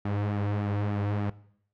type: tone with flanger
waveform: sawtooth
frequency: 102.6 Hz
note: G#2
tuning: 21 cents flat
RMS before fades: -29 dBFS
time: 0.05-1.3 s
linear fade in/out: 5 ms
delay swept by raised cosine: 1.9 to 4.9 ms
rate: 3.4 Hz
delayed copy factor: -0.55
effects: noise-tail reverb RT60 0.7 s tail -20 dB re dry + low-pass 2000 Hz 12 dB/octave